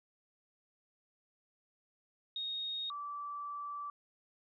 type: tone pair in turn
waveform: sine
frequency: 3729 / 1161.1 Hz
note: A#7 / D6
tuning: 0 / -20 cents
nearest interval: octave + minor sixth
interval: 2020 cents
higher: first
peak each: -36 / -39 dBFS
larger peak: first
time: 2.36-2.9 / 2.9-3.9 s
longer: second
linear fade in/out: 2 ms
effects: none